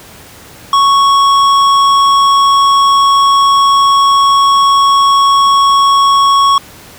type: tone with hard clipping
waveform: sine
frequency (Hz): 1108.7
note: C#6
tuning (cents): 0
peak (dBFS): -7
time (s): 0.73-6.58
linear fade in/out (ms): 2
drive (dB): 11
effects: pink hiss -35 dBFS RMS until 6.98 s + high-pass 60 Hz 12 dB/octave